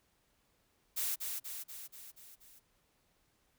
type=noise with echo; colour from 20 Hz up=blue; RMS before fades=-35 dBFS; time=0.96-1.16 s; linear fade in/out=20 ms; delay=240 ms; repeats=6; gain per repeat=-4 dB; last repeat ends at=2.6 s; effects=pink hiss -74 dBFS RMS until 3.58 s